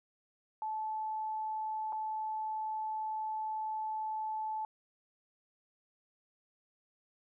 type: tone with dropouts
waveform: sine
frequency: 869 Hz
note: A5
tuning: 22 cents flat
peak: -34 dBFS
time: 0.62-4.65 s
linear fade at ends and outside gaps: 1 ms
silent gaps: 1.924-1.928 s
effects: none